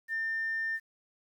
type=tone; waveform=sine; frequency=1800 Hz; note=A6; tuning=39 cents sharp; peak=-29 dBFS; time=0.08-0.8 s; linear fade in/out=50 ms; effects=tanh soft clip ceiling -25 dBFS + 10-bit